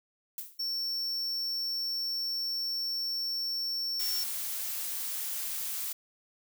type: noise with exponential decay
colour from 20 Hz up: violet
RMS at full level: -35 dBFS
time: 0.38-0.65 s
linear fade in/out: 1 ms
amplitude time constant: 57 ms
type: tone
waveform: square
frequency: 5440 Hz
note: F8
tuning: 46 cents flat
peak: -31 dBFS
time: 0.59-4.24 s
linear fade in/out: 10 ms
type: noise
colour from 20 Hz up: blue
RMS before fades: -35 dBFS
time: 3.99-5.93 s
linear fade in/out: 10 ms
effects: none